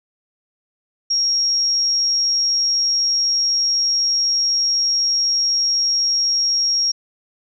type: tone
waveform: sine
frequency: 5588 Hz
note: F8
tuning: in tune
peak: -15 dBFS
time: 1.1-6.92 s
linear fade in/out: 10 ms
effects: none